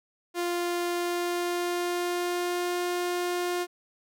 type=tone with pitch glide; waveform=sawtooth; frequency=349.2 to 354.3 Hz; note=F4 to F4; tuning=0 to +25 cents; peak=-23 dBFS; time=0.34-3.67 s; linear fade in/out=50 ms; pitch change=+25 cents; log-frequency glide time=0.9-2.82 s; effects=none